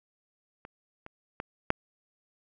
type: clicks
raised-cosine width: 0.5 ms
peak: -28 / -28 / -19 / -8 dBFS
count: 4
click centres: 0.651 / 1.064 / 1.401 / 1.704 s
effects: none